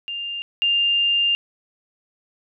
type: tone pair in turn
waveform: sine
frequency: 2800 / 2800 Hz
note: F7 / F7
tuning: +4 / +4 cents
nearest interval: unison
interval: 0 cents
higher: neither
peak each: -26 / -16 dBFS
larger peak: second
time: 0.08-0.42 / 0.62-1.35 s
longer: second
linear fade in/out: 0 ms
effects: none